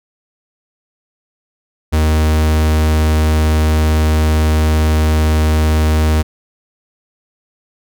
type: tone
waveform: 45% pulse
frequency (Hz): 77.78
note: D#2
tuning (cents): 0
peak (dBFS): -10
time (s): 1.92-6.23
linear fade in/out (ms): 20
effects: none